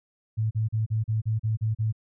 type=tone bursts; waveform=sine; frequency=110 Hz; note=A2; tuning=in tune; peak=-22 dBFS; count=9; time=0.37-1.926 s; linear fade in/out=20 ms; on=140 ms; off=37 ms; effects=none